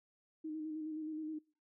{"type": "tone with vibrato", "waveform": "sine", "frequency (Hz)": 311.1, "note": "D#4", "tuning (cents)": 0, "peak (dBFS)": -39, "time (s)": [0.44, 1.39], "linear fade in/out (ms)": 10, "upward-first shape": "square", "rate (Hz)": 9.5, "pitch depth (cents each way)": 28, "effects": ["noise-tail reverb RT60 0.4 s tail -26 dB re dry"]}